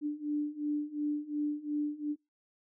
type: beating tone pair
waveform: sine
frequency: 294.5 / 297.3 Hz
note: D4 / D4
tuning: +5 / +21 cents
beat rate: 2.8 Hz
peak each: -35 / -33 dBFS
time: 0.01-2.16 s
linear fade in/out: 50 ms
effects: noise-tail reverb RT60 0.2 s tail -25 dB re dry